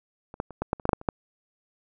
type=clicks; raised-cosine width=1 ms; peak=-27 / -13 / -27 / -13 / -9 / -27 / -12 / -6 / -6 / -27 / -9 dBFS; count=11; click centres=0.341 / 0.401 / 0.507 / 0.62 / 0.731 / 0.798 / 0.854 / 0.892 / 0.932 / 1.014 / 1.088 s; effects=none